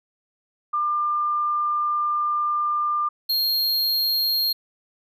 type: tone pair in turn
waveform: sine / square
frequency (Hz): 1197 / 4235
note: D6 / C8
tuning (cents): +33 / +20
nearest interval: octave + minor seventh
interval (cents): 2187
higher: second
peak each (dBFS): -20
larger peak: neither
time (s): 0.73-3.09 / 3.29-4.53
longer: first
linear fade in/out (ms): 10
effects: none